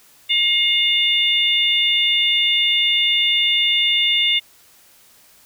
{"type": "harmonic tone", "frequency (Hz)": 712, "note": "F5", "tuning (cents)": 33, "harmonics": [3, 4, 5], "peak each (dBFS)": [-21, -18, -18], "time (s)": [0.29, 4.4], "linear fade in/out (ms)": 20, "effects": ["white hiss -51 dBFS RMS until 5.45 s"]}